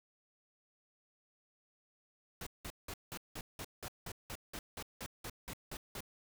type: noise bursts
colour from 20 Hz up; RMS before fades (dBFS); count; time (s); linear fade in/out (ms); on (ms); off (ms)
pink; -44; 16; 2.41-6.006; 2; 56; 180
effects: none